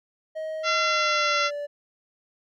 triangle tone with pitch glide, 630 to 581.1 Hz, D#5 to D5, +21 to -18 cents, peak -27 dBFS, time 0.35-1.67 s, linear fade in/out 20 ms, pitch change -139 cents, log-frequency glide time 0.79-1.42 s
harmonic tone, 683 Hz, F5, 39 cents flat, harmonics 2 / 3 / 4 / 5 / 6 / 7 / 8 / 9, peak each -24 / -28 / -30 / -32 / -34 / -35 / -36 / -37 dBFS, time 0.63-1.51 s, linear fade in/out 50 ms
effects none

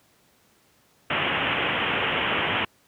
white low-pass noise, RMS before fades -25 dBFS, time 1.1-2.65 s, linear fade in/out 5 ms, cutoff 3200 Hz, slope 96 dB/octave, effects pink hiss -61 dBFS RMS until 2.87 s + high-pass 100 Hz 12 dB/octave

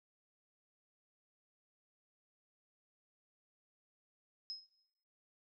sine tone with exponential decay, 5130 Hz, E8, 48 cents flat, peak -38 dBFS, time 4.5-4.74 s, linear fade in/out 0 ms, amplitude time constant 51 ms, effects noise-tail reverb RT60 0.9 s tail -19 dB re dry

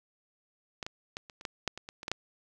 clicks, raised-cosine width 0.2 ms, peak -19 / -20 / -20 / -30 / -30 / -17 / -12 / -24 / -25 / -26 / -17 / -12 dBFS, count 12, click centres 0.828 / 0.865 / 1.169 / 1.298 / 1.411 / 1.452 / 1.677 / 1.776 / 1.889 / 2.031 / 2.081 / 2.116 s, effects none

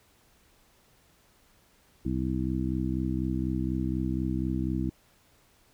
harmonic tone, 64.1 Hz, C2, 35 cents flat, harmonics 1 / 2 / 3 / 4 / 5, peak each -33 / -33 / -33 / -33 / -33 dBFS, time 2.05-4.9 s, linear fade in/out 5 ms, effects pink hiss -63 dBFS RMS until 5.73 s

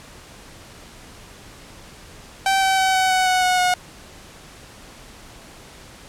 sawtooth tone with pitch steps, 774 / 766.9 / 759.8 / 752.8 / 745.9 / 739 / 732.2 / 725.5 Hz, G5 / G5 / F#5 / F#5 / F#5 / F#5 / F#5 / F#5, -22 / -38 / +46 / +30 / +14 / -2 / -18 / -34 cents, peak -12 dBFS, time 2.46-3.74 s, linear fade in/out 2 ms, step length 160 ms, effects pink hiss -43 dBFS RMS until 6.08 s + low-pass 10000 Hz 12 dB/octave

